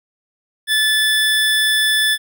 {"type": "tone pair together", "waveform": "square", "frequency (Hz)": [1740, 3477], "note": ["A6", "A7"], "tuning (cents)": [-20, -21], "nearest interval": "octave", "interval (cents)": 1199, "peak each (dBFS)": -17, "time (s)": [0.67, 2.18], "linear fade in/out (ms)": 50, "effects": []}